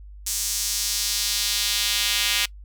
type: tone with high-pass filter sweep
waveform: square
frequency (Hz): 110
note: A2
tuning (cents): 0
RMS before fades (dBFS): -24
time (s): 0.26-2.46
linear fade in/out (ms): 10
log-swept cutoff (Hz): 6700 to 2800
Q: 1.5
effects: noise-tail reverb RT60 0.1 s tail -23 dB re dry + added 50 Hz sine -39 dBFS peak until 2.64 s